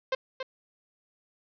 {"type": "tone with echo", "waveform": "sawtooth", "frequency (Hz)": 523.3, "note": "C5", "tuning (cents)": 0, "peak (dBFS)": -21, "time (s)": [0.12, 0.15], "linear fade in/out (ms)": 5, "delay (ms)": 280, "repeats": 1, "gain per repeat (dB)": -7, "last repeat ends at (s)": 0.43, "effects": ["resampled to 11025 Hz", "8-bit"]}